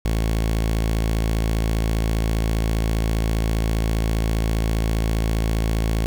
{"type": "tone with notch filter", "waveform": "sawtooth", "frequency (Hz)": 55, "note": "A1", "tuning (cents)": 0, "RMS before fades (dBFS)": -21, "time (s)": [0.05, 6.06], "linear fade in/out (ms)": 0, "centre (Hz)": 1200, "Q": 1.6, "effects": ["7-bit"]}